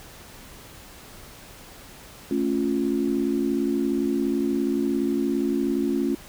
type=chord; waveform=sine; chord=A augmented; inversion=none; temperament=equal; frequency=220 / 277.2 / 349.2 Hz; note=A3 / C#4 / E#4; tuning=0 / 0 / 0 cents; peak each=-27 / -24 / -26 dBFS; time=2.31-6.15 s; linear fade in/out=2 ms; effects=pink hiss -45 dBFS RMS until 6.28 s